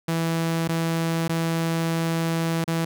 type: tone with dropouts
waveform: sawtooth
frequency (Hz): 164.81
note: E3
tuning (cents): 0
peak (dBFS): -18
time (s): 0.08-2.85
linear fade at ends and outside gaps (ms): 5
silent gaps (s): 0.678-0.689 / 1.28-1.293 / 2.643-2.677
effects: none